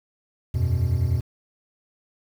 triangle chord, E suspended second, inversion none, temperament equal, 82.41 / 92.5 / 123.47 Hz, E2 / F#2 / B2, 0 / 0 / 0 cents, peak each -22 dBFS, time 0.54-1.21 s, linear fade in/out 10 ms, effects 8-bit

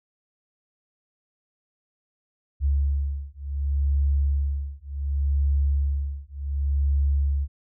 sine beating tone pair, 69.9 / 70.58 Hz, C#2 / C#2, +15 / +32 cents, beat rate 0.68 Hz, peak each -24 dBFS, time 2.6-7.48 s, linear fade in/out 50 ms, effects none

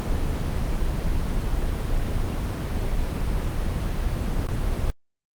brown noise with dropouts, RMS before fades -24 dBFS, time 0-4.9 s, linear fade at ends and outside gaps 0 ms, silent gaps 1.503-1.507 / 4.469-4.488 s, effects Opus 24 kbps

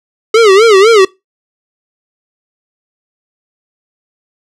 square tone with vibrato, 419.2 Hz, G#4, 16 cents sharp, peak -3 dBFS, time 0.34-1.05 s, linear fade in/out 5 ms, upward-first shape sine, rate 4 Hz, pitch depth 180 cents each way, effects noise-tail reverb RT60 0.2 s tail -21 dB re dry + low-pass 6000 Hz 12 dB/octave

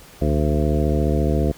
harmonic tone with a mistuned harmonic, 74.5 Hz, D2, 25 cents sharp, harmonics 1 / 2 / 3 / 4 / 5 / 6 / 7 / 9, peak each -20 / -23 / -25 / -26 / -27 / -28 / -28 / -30 dBFS, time 0.21-1.52 s, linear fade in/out 10 ms, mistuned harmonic 1, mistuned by -110 cents, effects pink hiss -45 dBFS RMS until 1.57 s

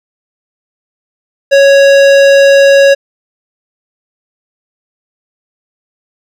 sine tone with hard clipping, 554.4 Hz, C#5, in tune, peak -4 dBFS, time 1.51-2.95 s, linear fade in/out 20 ms, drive 16 dB, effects none

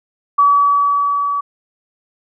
sine tone with level ramp, 1142 Hz, D6, 49 cents flat, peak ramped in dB -7 to -16 dBFS, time 0.38-1.41 s, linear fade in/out 10 ms, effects none

